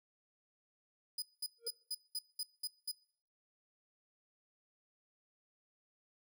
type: tone bursts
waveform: sawtooth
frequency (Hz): 4978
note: D#8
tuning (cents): 0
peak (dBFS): -34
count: 8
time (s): 1.18-2.916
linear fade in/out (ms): 5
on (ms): 42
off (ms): 200
type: tone with exponential growth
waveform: triangle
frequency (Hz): 466.2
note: A#4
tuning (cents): 0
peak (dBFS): -40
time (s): 1.58-1.68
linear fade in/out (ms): 5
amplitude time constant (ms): 20
effects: noise-tail reverb RT60 0.6 s tail -24 dB re dry